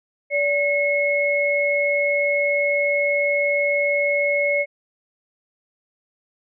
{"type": "tone pair together", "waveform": "sine", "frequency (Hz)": [576.6, 2177], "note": ["D5", "C#7"], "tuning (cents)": [-32, -32], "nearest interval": "octave + major seventh", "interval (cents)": 2300, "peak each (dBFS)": -20, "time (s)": [0.3, 4.66], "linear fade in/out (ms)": 50, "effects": []}